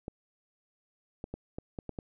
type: clicks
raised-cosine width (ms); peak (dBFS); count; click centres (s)
2; -24; 7; 0.081 / 1.241 / 1.34 / 1.585 / 1.788 / 1.893 / 1.988
effects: none